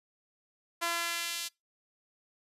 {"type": "tone with high-pass filter sweep", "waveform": "sawtooth", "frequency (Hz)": 340, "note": "F4", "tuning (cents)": -46, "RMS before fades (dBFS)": -34, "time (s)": [0.81, 1.49], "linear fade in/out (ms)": 20, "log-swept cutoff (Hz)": [980, 3900], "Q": 0.96, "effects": ["noise-tail reverb RT60 0.2 s tail -25 dB re dry", "resampled to 32000 Hz"]}